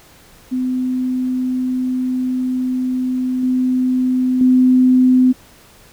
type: tone with level steps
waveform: sine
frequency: 254.8 Hz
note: C4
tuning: 46 cents flat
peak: -16 / -13 / -8 dBFS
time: 0.51-5.33 s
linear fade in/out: 20 ms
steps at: 3.43 / 4.41 s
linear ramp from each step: 2 ms
effects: pink hiss -46 dBFS RMS until 5.92 s